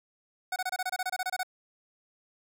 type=tone bursts; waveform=25% pulse; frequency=740 Hz; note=F#5; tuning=in tune; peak=-25 dBFS; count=14; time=0.52-1.432 s; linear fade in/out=5 ms; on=41 ms; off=26 ms; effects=none